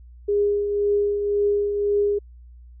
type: tone with tremolo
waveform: sine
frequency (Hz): 409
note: G#4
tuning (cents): -26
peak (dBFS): -16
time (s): 0.28-2.19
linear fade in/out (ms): 10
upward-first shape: triangle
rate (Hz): 1.9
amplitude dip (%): 50
effects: added 60 Hz sine -42 dBFS peak until 2.8 s